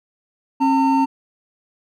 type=tone pair together; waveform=triangle; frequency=269.7 / 907.2 Hz; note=C#4 / A#5; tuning=-47 / -47 cents; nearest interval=octave + major sixth; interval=2100 cents; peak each=-14 / -15 dBFS; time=0.6-1.06 s; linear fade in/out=20 ms; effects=none